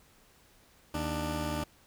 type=tone pair together; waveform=15% pulse; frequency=78.5 / 296.7 Hz; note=D#2 / D4; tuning=+16 / +18 cents; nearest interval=octave + major seventh; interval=2302 cents; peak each=-28 dBFS; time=0.94-1.64 s; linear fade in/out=5 ms; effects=pink hiss -62 dBFS RMS until 1.86 s